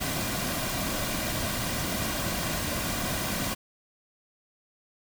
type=noise with comb filter; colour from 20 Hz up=pink; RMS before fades=-30 dBFS; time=0-3.55 s; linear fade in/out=20 ms; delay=2.3 ms; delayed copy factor=-0.5; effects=none